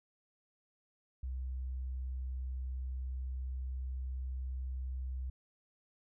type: tone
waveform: sine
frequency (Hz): 64.3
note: C2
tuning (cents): -30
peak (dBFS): -36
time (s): 1.23-5.3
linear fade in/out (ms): 5
effects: none